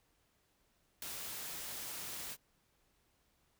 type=noise with ADSR envelope; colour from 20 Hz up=white; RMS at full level=-40 dBFS; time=1.02-2.37 s; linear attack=3 ms; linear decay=4 ms; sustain=-4 dB; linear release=50 ms; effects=pink hiss -75 dBFS RMS until 3.59 s